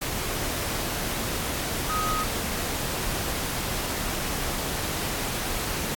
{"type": "tone in noise", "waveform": "sine", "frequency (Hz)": 1258, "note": "D#6", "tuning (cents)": 19, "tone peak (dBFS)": -26, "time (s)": [1.89, 2.24], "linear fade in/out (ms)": 10, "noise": "pink", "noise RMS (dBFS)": -29, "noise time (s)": [0.01, 5.95], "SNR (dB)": 0, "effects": ["AAC 64 kbps"]}